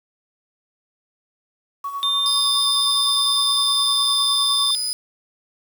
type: tone with tremolo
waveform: sine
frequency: 1121 Hz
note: C#6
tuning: 19 cents sharp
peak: -23 dBFS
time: 1.84-4.71 s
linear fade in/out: 5 ms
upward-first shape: sine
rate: 9.8 Hz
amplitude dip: 60%
type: tone with pitch glide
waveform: triangle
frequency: 3600 to 3577 Hz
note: A7 to A7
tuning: +39 to +28 cents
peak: -17 dBFS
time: 2.03-4.75 s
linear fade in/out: 0 ms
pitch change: -11 cents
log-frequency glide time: 2.35-4.17 s
type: tone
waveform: 30% pulse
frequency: 4981 Hz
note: D#8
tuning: 1 cent sharp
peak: -19 dBFS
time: 2.26-4.93 s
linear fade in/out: 0 ms
effects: 7-bit